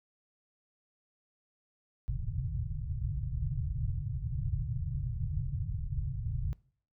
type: low-pass noise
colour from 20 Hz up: white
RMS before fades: -34 dBFS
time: 2.08-6.53 s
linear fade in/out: 0 ms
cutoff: 150 Hz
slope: 96 dB/octave
effects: noise-tail reverb RT60 0.5 s tail -22 dB re dry